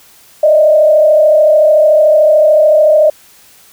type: tone with frequency modulation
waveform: sine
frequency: 614 Hz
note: D#5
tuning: 23 cents flat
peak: -4 dBFS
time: 0.43-3.1 s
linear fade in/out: 5 ms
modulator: 33.6 Hz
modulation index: 0.78
effects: white hiss -43 dBFS RMS until 3.72 s